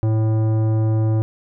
sine tone with tanh clipping, 110 Hz, A2, in tune, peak -17 dBFS, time 0.03-1.22 s, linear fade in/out 0 ms, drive 14 dB, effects none

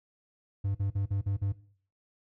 triangle tone bursts, 99.1 Hz, G2, 19 cents sharp, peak -25 dBFS, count 6, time 0.64-1.525 s, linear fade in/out 10 ms, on 110 ms, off 45 ms, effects noise-tail reverb RT60 0.5 s tail -18 dB re dry

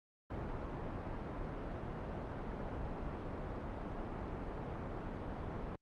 pink low-pass noise, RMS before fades -42 dBFS, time 0.3-5.76 s, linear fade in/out 5 ms, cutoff 1100 Hz, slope 12 dB/octave, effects Opus 32 kbps

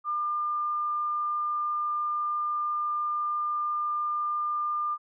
sine tone, 1201 Hz, D6, 38 cents sharp, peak -26 dBFS, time 0.04-4.98 s, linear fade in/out 50 ms, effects none

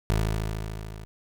20% pulse tone with level ramp, 53.6 Hz, A1, 45 cents flat, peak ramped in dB -16 to -34 dBFS, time 0.1-1.05 s, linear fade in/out 0 ms, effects none

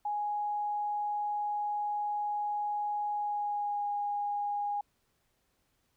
sine tone with pitch glide, 830.6 to 820.6 Hz, G#5 to G#5, 0 to -21 cents, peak -30 dBFS, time 0.05-4.81 s, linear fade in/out 5 ms, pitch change -21 cents, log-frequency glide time 3.13-3.88 s, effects pink hiss -75 dBFS RMS until 5.96 s

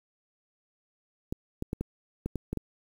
clicks, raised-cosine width 3 ms, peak -18 dBFS, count 8, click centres 1.325 / 1.624 / 1.731 / 1.81 / 2.26 / 2.357 / 2.53 / 2.573 s, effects 8-bit

